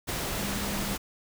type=tone in noise; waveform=sine; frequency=199.8 Hz; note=G3; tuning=33 cents sharp; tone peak=-34 dBFS; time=0.37-0.95 s; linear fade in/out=20 ms; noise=pink; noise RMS=-32 dBFS; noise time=0.07-0.98 s; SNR=-5 dB; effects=none